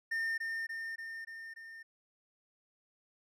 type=tone with echo; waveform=triangle; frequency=1814 Hz; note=A#6; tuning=48 cents flat; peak=-30 dBFS; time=0.11-0.38 s; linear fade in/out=10 ms; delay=290 ms; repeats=5; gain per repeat=-3 dB; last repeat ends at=1.83 s; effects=none